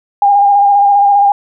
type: tone with vibrato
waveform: sine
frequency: 807 Hz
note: G#5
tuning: 50 cents flat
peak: -5 dBFS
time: 0.22-1.32 s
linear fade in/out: 2 ms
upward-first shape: square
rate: 15 Hz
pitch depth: 21 cents each way
effects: none